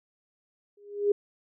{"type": "tone with exponential growth", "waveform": "sine", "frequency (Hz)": 408.7, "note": "G#4", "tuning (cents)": -28, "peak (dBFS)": -17, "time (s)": [0.77, 1.12], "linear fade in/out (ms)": 5, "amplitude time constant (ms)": 76, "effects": []}